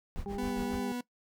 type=noise with tremolo; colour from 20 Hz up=brown; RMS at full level=-38 dBFS; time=0.16-0.8 s; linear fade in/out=0 ms; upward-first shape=sine; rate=7.3 Hz; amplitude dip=95%
type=harmonic tone; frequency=200 Hz; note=G3; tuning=35 cents sharp; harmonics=1 / 2 / 4; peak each=-38 / -39 / -43 dBFS; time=0.26-0.92 s; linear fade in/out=0 ms
type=tone with vibrato; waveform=40% pulse; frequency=246.9 Hz; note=B3; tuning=in tune; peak=-33 dBFS; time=0.38-1.01 s; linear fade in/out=5 ms; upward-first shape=sine; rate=3.1 Hz; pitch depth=14 cents each way
effects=noise-tail reverb RT60 0.1 s tail -19 dB re dry